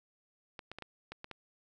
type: clicks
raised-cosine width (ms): 0.3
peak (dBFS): -27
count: 7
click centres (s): 0.592 / 0.716 / 0.786 / 0.823 / 1.12 / 1.244 / 1.313
effects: none